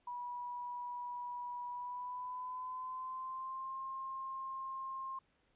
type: tone with pitch glide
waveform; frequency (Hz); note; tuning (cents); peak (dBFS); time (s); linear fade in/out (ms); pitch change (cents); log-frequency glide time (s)
sine; 975 to 1063.2; B5 to C6; -23 to +27; -40; 0.07-5.19; 5; +150; 1.68-3.79
effects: pink hiss -75 dBFS RMS until 5.55 s + resampled to 8000 Hz